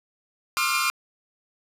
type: tone cluster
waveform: sawtooth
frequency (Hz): 1066 / 1199 / 1348 / 1415 / 2406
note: C6 / D6 / E6 / F6 / D7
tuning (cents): +32 / +36 / +38 / +22 / +41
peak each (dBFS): -25 / -25 / -25 / -27 / -23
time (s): 0.57-0.9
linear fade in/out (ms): 0
effects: resampled to 32000 Hz + 8-bit